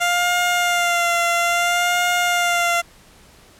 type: tone with vibrato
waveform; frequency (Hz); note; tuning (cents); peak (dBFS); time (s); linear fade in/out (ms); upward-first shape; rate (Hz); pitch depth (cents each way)
15% pulse; 698.5; F5; 0; -10; 0-2.82; 20; sine; 0.6; 28
effects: pink hiss -49 dBFS RMS until 3.59 s + low-pass 12000 Hz 12 dB/octave